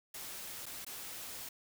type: noise with dropouts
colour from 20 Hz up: white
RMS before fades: -45 dBFS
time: 0.14-1.49 s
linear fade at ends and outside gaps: 5 ms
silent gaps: 0.658-0.663 / 0.848-0.865 s
effects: none